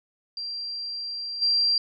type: tone with level steps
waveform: sine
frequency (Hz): 4732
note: D8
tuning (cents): +12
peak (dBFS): -30 / -19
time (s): 0.37-1.78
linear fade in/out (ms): 2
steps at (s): 1.41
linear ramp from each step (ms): 20
effects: none